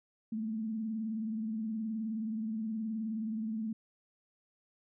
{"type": "tone with vibrato", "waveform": "sine", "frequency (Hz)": 220, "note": "A3", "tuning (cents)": 0, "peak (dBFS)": -33, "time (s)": [0.32, 3.73], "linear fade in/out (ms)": 5, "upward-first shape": "triangle", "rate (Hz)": 19, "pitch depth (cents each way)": 77, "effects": []}